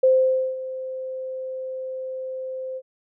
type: tone with ADSR envelope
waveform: sine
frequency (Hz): 520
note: C5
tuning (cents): -11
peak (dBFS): -12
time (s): 0.03-2.82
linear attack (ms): 7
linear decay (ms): 520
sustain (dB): -16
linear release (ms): 52
effects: none